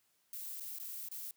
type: noise with dropouts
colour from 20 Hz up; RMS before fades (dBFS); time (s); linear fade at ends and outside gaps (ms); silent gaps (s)
violet; -44; 0.33-1.31; 2; 0.599-0.606 / 0.787-0.798 / 1.087-1.114
effects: white hiss -75 dBFS RMS until 1.36 s + high-pass 80 Hz 12 dB/octave